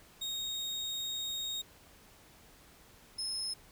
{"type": "tone pair in turn", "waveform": "35% pulse", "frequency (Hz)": [3729, 5182], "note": ["A#7", "E8"], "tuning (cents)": [0, -30], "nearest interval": "tritone", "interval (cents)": 570, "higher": "second", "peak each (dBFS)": [-33, -32], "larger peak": "second", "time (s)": [[0.21, 1.62], [3.18, 3.54]], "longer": "first", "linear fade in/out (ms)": 10, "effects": ["pink hiss -59 dBFS RMS until 3.71 s"]}